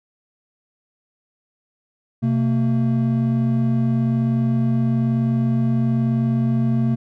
triangle tone pair together, 127.9 / 226.9 Hz, C3 / A#3, -39 / -47 cents, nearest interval minor seventh, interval 992 cents, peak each -17 dBFS, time 2.22-6.96 s, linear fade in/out 20 ms, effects none

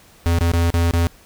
square tone with dropouts, 84.8 Hz, E2, 50 cents sharp, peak -15 dBFS, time 0.26-1.07 s, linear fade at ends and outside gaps 0 ms, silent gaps 0.387-0.409 / 0.517-0.536 / 0.703-0.74 / 0.91-0.936 s, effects pink hiss -49 dBFS RMS until 1.25 s

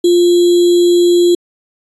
sine tone with sample-and-hold, 350 Hz, F4, 4 cents sharp, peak -6 dBFS, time 0.04-1.35 s, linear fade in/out 5 ms, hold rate 3675 Hz, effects resampled to 24000 Hz

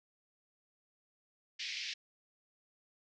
pink band-pass noise, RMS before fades -41 dBFS, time 1.59-1.94 s, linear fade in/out 10 ms, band 2000 to 5700 Hz, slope 48 dB/octave, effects none

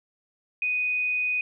sine tone, 2489 Hz, D#7, in tune, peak -23 dBFS, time 0.62-1.41 s, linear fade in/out 2 ms, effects none

